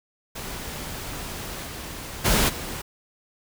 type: noise with level steps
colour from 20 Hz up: pink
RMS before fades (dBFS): -34 / -36 / -20 / -33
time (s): 0.35-2.82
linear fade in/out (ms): 10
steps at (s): 1.65 / 2.24 / 2.48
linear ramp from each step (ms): 20
effects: none